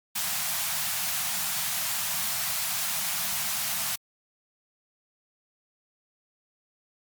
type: band-stop noise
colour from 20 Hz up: white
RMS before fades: -29 dBFS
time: 0.15-3.96 s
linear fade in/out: 10 ms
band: 220 to 620 Hz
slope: 96 dB/octave
effects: high-pass 100 Hz 12 dB/octave + Opus 48 kbps